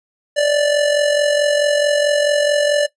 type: tone with amplitude modulation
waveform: square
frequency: 585 Hz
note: D5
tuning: 7 cents flat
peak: -11 dBFS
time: 0.36-2.87 s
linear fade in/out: 20 ms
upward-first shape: sine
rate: 44.6 Hz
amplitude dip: 55%
effects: noise-tail reverb RT60 0.1 s tail -17 dB re dry + resampled to 22050 Hz